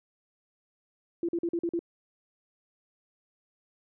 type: tone bursts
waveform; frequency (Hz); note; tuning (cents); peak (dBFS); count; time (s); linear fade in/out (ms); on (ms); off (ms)
sine; 340; F4; -46; -26; 6; 1.23-1.792; 2; 57; 44
effects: none